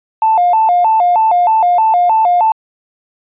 triangle tone with vibrato, 791 Hz, G5, 15 cents sharp, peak -4 dBFS, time 0.22-2.52 s, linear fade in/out 2 ms, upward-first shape square, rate 3.2 Hz, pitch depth 190 cents each way, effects tanh soft clip ceiling -5 dBFS + resampled to 8000 Hz

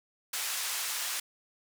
white band-pass noise, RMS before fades -34 dBFS, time 0.33-1.2 s, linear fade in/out 5 ms, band 930 to 11000 Hz, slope 12 dB/octave, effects none

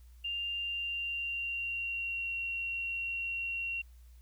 sine tone with pitch glide, 2794 to 2743 Hz, F7 to F7, 0 to -32 cents, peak -33 dBFS, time 0.24-3.82 s, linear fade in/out 10 ms, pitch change -32 cents, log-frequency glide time 0.52-2.33 s, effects added 60 Hz sine -52 dBFS peak until 4.21 s + white hiss -70 dBFS RMS until 4.21 s

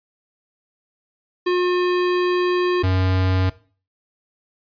square tone pair in turn, 358.8 / 93.35 Hz, F4 / F#2, +47 / +16 cents, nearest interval octave + major seventh, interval 2331 cents, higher first, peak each -17 dBFS, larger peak neither, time 1.46-2.83 / 2.83-3.5 s, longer first, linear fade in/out 10 ms, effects noise-tail reverb RT60 0.4 s tail -18 dB re dry + resampled to 11025 Hz

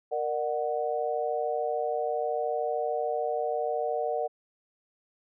sine chord, Bb augmented, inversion none, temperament equal with one note detuned, 466.2 / 599.3 / 740 Hz, Bb4 / D5 / F#5, 0 / +35 / 0 cents, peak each -31 dBFS, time 0.11-4.28 s, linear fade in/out 20 ms, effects none

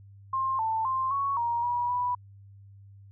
sine tone with pitch steps, 1060 / 888 / 1051 / 1111 / 942 / 966 / 984 Hz, C6 / A5 / C6 / C#6 / A#5 / B5 / B5, +22 / +16 / +7 / +4 / +18 / -39 / -7 cents, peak -25 dBFS, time 0.33-2.15 s, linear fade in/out 5 ms, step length 260 ms, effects added 99 Hz sine -48 dBFS peak until 3.11 s

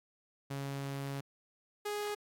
sawtooth tone pair in turn, 138.59 / 415.3 Hz, C#3 / G#4, 0 / 0 cents, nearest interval octave + perfect fifth, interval 1900 cents, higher second, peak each -33 / -31 dBFS, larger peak second, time 0.5-1.21 / 1.85-2.15 s, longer first, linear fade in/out 10 ms, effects AAC 64 kbps

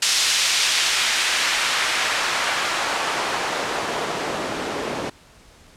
white noise with band-pass filter sweep, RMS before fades -22 dBFS, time 0.02-5.1 s, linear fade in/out 5 ms, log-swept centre 4200 to 330 Hz, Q 0.76, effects pink hiss -50 dBFS RMS until 5.76 s + low-pass 9000 Hz 12 dB/octave

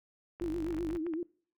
clicks, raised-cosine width 0.5 ms, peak -32 dBFS, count 9, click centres 0.399 / 0.668 / 0.708 / 0.743 / 0.781 / 0.903 / 0.96 / 1.066 / 1.137 s
sine tone with vibrato, 329.6 Hz, E4, in tune, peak -32 dBFS, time 0.41-1.23 s, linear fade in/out 2 ms, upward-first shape triangle, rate 7.9 Hz, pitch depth 140 cents each way
sawtooth tone, 49 Hz, G1, in tune, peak -37 dBFS, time 0.41-0.97 s, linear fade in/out 0 ms
effects noise-tail reverb RT60 0.5 s tail -24 dB re dry

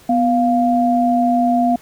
sine tone pair together, 247 / 698.5 Hz, B3 / F5, 0 / 0 cents, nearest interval octave + tritone, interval 1800 cents, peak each -15 dBFS, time 0.09-1.76 s, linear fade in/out 5 ms, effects pink hiss -46 dBFS RMS until 1.81 s

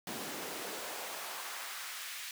pink noise with high-pass filter sweep, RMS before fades -42 dBFS, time 0.07-2.31 s, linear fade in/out 2 ms, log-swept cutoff 210 to 2200 Hz, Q 1.1, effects none

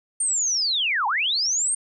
sine linear two-way sweep, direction down then up, 8870 to 784 to 8870 Hz, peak -20 dBFS, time 0.2-1.75 s, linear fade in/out 5 ms, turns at 1.07 s, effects none

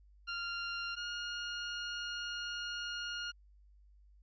20% pulse tone pair in turn, 1393 / 1424.7 Hz, F6 / F6, -5 / +34 cents, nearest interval unison, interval 39 cents, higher second, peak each -32 / -33 dBFS, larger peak first, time 0.27-0.96 / 0.96-3.32 s, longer second, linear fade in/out 20 ms, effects added 50 Hz sine -59 dBFS peak until 4.22 s + resampled to 16000 Hz

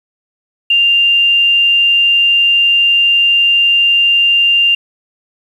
sine tone, 2792 Hz, F7, 1 cent flat, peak -7 dBFS, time 0.7-4.75 s, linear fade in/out 5 ms, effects 7-bit

